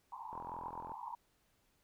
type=band-pass noise; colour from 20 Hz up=pink; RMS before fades=-46 dBFS; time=0.12-1.15 s; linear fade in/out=2 ms; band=860 to 1000 Hz; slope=96 dB/octave
type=click train; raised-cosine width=1 ms; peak=-35 dBFS; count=26; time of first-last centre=0.33-0.918 s; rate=42.5 Hz
effects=pink hiss -75 dBFS RMS until 1.83 s